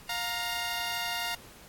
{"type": "tone pair together", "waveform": "10% pulse", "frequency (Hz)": [707.2, 932.3], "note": ["F5", "A#5"], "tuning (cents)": [22, 0], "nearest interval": "perfect fourth", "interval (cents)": 478, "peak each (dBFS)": -25, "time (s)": [0.09, 1.35], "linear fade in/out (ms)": 5, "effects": ["pink hiss -52 dBFS RMS until 1.68 s", "AAC 64 kbps"]}